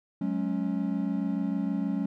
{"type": "chord", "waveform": "triangle", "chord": "F# suspended second", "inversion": "none", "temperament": "equal with one note detuned", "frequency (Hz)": [185, 211.6, 277.2], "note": ["F#3", "G#3", "C#4"], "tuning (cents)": [0, 33, 0], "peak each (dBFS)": -29, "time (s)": [0.21, 2.06], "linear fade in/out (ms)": 5, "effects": []}